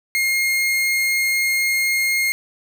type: tone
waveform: 40% pulse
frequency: 2137 Hz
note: C7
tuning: 36 cents sharp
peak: -16 dBFS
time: 0.15-2.32 s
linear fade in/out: 0 ms
effects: none